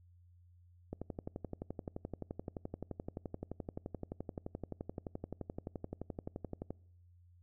click train, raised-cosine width 2 ms, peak -27 dBFS, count 68, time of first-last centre 0.93-6.706 s, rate 11.6 Hz, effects noise-tail reverb RT60 0.8 s tail -26 dB re dry + added 88 Hz sine -60 dBFS peak until 7.42 s

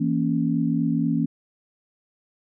sine chord, A# diminished, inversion second, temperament equal, 164.81 / 233.1 / 277.2 Hz, E3 / A#3 / C#4, 0 / 0 / 0 cents, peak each -24 dBFS, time 0-1.26 s, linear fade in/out 10 ms, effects none

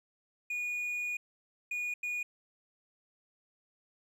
triangle tone bursts at uneven times, 2451 Hz, D#7, 27 cents flat, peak -31 dBFS, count 3, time 0.5-1.17 / 1.71-1.94 / 2.03-2.23 s, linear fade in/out 5 ms, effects none

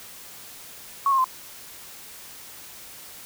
sine tone with pitch steps, 1108.7 / 1071.6 / 1035.6 Hz, C#6 / C6 / C6, 0 / +41 / -18 cents, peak -17 dBFS, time 1.06-1.243 s, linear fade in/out 2 ms, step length 61 ms, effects white hiss -43 dBFS RMS until 3.25 s

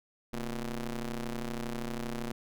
sawtooth ring-modulated tone, 122.3 Hz, B2, 16 cents flat, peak -27 dBFS, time 0.33-2.32 s, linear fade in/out 5 ms, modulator 106 Hz, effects none

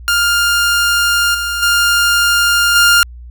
sawtooth tone with level steps, 1404 Hz, F6, 9 cents sharp, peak -7 / -13 / -6 / -3 dBFS, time 0.08-3.03 s, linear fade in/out 0 ms, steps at 1.34 / 1.62 / 2.75 s, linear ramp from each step 10 ms, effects added 60 Hz sine -30 dBFS peak until 3.3 s

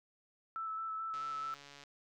sine tone with vibrato, 1315 Hz, E6, 5 cents flat, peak -37 dBFS, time 0.56-1.54 s, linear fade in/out 0 ms, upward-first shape square, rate 4.6 Hz, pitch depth 12 cents each way
click train, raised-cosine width 0.2 ms, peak -36 dBFS, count 100, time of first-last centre 1.14-1.837 s, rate 142 Hz
effects none

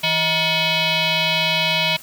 sine tone with frequency modulation, 161.9 Hz, E3, 31 cents flat, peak -16 dBFS, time 0.03-1.97 s, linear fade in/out 10 ms, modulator 792 Hz, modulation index 4.8, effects white hiss -41 dBFS RMS until 2.02 s

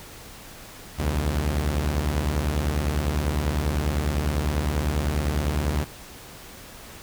sawtooth beating tone pair, 65.41 / 75.41 Hz, C2 / D2, 0 / +46 cents, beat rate 10 Hz, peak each -23 / -20 dBFS, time 0.98-5.85 s, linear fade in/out 20 ms, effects pink hiss -43 dBFS RMS until 7.02 s

